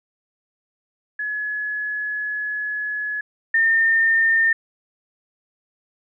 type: tone pair in turn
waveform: sine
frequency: 1697 / 1813.6 Hz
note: G#6 / A#6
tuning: +37 / -48 cents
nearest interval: minor second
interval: 115 cents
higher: second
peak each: -23 / -14 dBFS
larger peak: second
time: 1.19-3.21 / 3.54-4.53 s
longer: first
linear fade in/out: 5 ms
effects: none